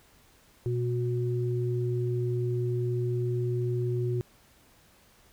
sine tone pair together, 121.5 / 364.1 Hz, B2 / F#4, -28 / -28 cents, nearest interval octave + perfect fifth, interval 1900 cents, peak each -27 / -31 dBFS, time 0.66-4.21 s, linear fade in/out 0 ms, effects pink hiss -60 dBFS RMS until 5.32 s

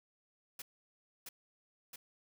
white noise with echo, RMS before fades -45 dBFS, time 0.59-0.62 s, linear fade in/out 5 ms, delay 670 ms, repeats 2, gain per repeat -2 dB, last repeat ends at 1.96 s, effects none

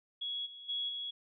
sine tone with level steps, 3344 Hz, G#7, 11 cents sharp, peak -35 / -47 / -33 / -37 dBFS, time 0.21-1.11 s, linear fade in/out 10 ms, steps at 0.45 / 0.68 / 0.88 s, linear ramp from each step 20 ms, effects none

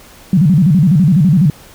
sine tone with vibrato, 166.6 Hz, E3, 19 cents sharp, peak -6 dBFS, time 0.33-1.5 s, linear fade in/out 2 ms, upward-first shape square, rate 12 Hz, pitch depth 220 cents each way, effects pink hiss -40 dBFS RMS until 1.74 s

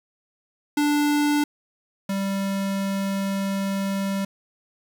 square tone pair in turn, 293.5 / 195.89 Hz, D4 / G3, -1 / -1 cents, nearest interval perfect fifth, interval 700 cents, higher first, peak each -19 / -24 dBFS, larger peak first, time 0.77-1.44 / 2.09-4.25 s, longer second, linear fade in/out 5 ms, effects 8-bit

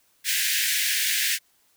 pink high-pass noise, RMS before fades -24 dBFS, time 0.24-1.39 s, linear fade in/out 50 ms, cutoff 1600 Hz, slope 96 dB/octave, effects white hiss -64 dBFS RMS until 1.76 s

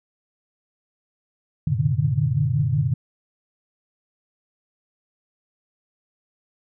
sine tone cluster, 95.3 / 116.9 / 132.1 / 147.9 / 153.3 Hz, G2 / A#2 / C3 / D3 / D#3, -48 / +5 / +17 / +13 / -25 cents, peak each -27 / -24 / -24 / -23 / -27 dBFS, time 1.67-2.94 s, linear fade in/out 5 ms, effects none

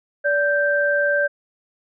sine tone pair together, 578.2 / 1568 Hz, D5 / G6, -27 / 0 cents, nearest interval octave + perfect fourth, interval 1727 cents, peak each -19 dBFS, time 0.24-1.28 s, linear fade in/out 20 ms, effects none

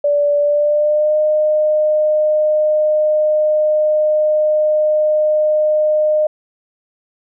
sine tone with pitch glide, 581 to 611.3 Hz, D5 to D#5, -19 to -31 cents, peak -11 dBFS, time 0.04-6.27 s, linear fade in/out 5 ms, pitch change +88 cents, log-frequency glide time 0.38-1.17 s, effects none

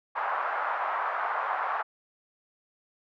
white band-pass noise, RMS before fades -30 dBFS, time 0.15-1.83 s, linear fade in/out 20 ms, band 740 to 1300 Hz, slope 24 dB/octave, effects none

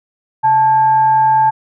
sine tone with frequency modulation, 875 Hz, A5, 10 cents flat, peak -8 dBFS, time 0.43-1.51 s, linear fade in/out 20 ms, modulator 741 Hz, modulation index 0.22, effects none

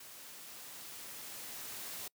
white noise with level ramp, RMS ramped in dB -52 to -43 dBFS, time 0-2.08 s, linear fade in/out 5 ms, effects noise-tail reverb RT60 0.1 s tail -26 dB re dry + high-pass 100 Hz 12 dB/octave

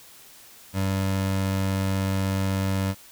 25% pulse tone, 96.3 Hz, G2, 30 cents flat, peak -19 dBFS, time 0.73-2.95 s, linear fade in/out 50 ms, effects white hiss -49 dBFS RMS until 3.11 s

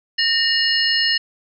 sine tone cluster, 1834 / 2885 / 4272 / 5240 Hz, A#6 / F#7 / C8 / E8, -29 / -44 / +35 / -11 cents, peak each -21 dBFS, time 0.18-1.18 s, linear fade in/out 10 ms, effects none

